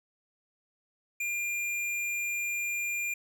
sine tone with hard clipping, 2400 Hz, D7, 37 cents sharp, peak -31 dBFS, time 1.2-3.14 s, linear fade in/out 5 ms, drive 14 dB, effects none

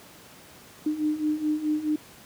sine beating tone pair, 301.3 / 306 Hz, D4 / D#4, +44 / -29 cents, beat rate 4.7 Hz, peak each -29 / -25 dBFS, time 0.86-1.96 s, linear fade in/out 5 ms, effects pink hiss -49 dBFS RMS until 2.25 s + high-pass 100 Hz 12 dB/octave

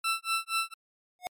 20% pulse tone with tremolo, 1334 Hz, E6, 20 cents sharp, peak -20 dBFS, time 0.04-0.74 s, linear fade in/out 5 ms, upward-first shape sine, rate 4.2 Hz, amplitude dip 100%
square tone with exponential growth, 724 Hz, F#5, 38 cents flat, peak -28 dBFS, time 1.19-1.27 s, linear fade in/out 0 ms, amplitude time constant 16 ms
effects MP3 64 kbps

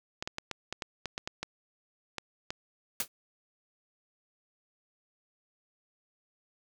clicks, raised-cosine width 0.2 ms, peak -17 dBFS, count 12, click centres 0.225 / 0.275 / 0.384 / 0.513 / 0.726 / 0.822 / 1.057 / 1.179 / 1.275 / 1.43 / 2.183 / 2.505 s
white noise with exponential decay, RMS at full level -26 dBFS, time 3-3.08 s, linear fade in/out 2 ms, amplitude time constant 17 ms
effects none

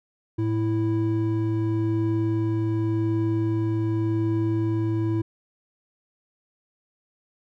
triangle tone pair together, 109.96 / 329 Hz, A2 / E4, -1 / -3 cents, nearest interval octave + perfect fifth, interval 1898 cents, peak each -22 dBFS, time 0.38-5.22 s, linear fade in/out 10 ms, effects none

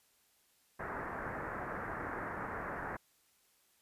white low-pass noise, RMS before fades -41 dBFS, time 0.79-2.97 s, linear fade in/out 10 ms, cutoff 1800 Hz, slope 48 dB/octave, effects white hiss -71 dBFS RMS until 3.81 s + resampled to 32000 Hz

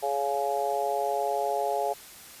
harmonic tone, 140 Hz, C#3, 18 cents sharp, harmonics 3 / 4 / 5 / 6, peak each -32 / -31 / -29 / -31 dBFS, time 0.02-1.94 s, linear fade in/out 20 ms, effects white hiss -47 dBFS RMS until 2.4 s + resampled to 32000 Hz

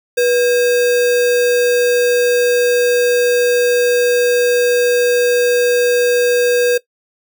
sine tone with sample-and-hold, 486.9 Hz, B4, 25 cents flat, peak -10 dBFS, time 0.17-6.78 s, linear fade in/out 10 ms, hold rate 2100 Hz, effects noise-tail reverb RT60 0.1 s tail -18 dB re dry

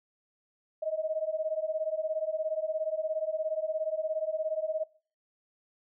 sine beating tone pair, 620 / 637 Hz, D#5 / D#5, -6 / +41 cents, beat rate 17 Hz, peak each -32 / -32 dBFS, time 0.82-4.84 s, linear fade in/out 10 ms, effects noise-tail reverb RT60 0.4 s tail -20 dB re dry

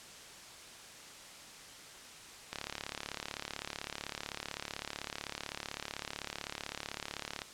click train, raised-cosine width 0.2 ms, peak -20 dBFS, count 176, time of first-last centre 2.53-7.418 s, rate 35.8 Hz, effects white hiss -51 dBFS RMS until 7.53 s + low-pass 8000 Hz 12 dB/octave

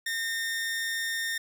sawtooth tone with amplitude modulation, 1827 Hz, A#6, 35 cents flat, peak -24 dBFS, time 0.06-1.38 s, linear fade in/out 5 ms, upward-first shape sine, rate 220 Hz, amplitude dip 30%, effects none

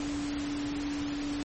sine tone in noise, 288.9 Hz, D4, 28 cents flat, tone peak -31 dBFS, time 0-1.43 s, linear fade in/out 2 ms, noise pink, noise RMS -40 dBFS, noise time 0-1.43 s, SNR +6 dB, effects MP3 32 kbps

